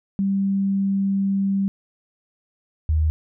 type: tone pair in turn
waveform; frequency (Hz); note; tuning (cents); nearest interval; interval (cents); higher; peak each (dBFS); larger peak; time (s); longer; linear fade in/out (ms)
sine; 196 / 77.99; G3 / D#2; 0 / +5; octave + major third; 1595; first; -18 / -16; second; 0.19-1.68 / 2.89-3.1; first; 0
effects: none